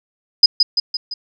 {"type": "tone with echo", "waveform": "sine", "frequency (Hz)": 4994, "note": "D#8", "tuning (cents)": 6, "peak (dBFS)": -3, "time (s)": [0.43, 0.46], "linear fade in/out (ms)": 5, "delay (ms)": 170, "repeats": 4, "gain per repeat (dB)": -5, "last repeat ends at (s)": 1.14, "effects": []}